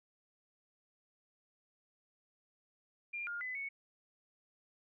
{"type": "tone with pitch steps", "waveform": "sine", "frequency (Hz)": [2397, 1414, 2012, 2215], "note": ["D7", "F6", "B6", "C#7"], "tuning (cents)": [35, 21, 32, -2], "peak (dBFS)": -38, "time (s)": [3.13, 3.69], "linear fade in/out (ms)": 10, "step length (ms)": 140, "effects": []}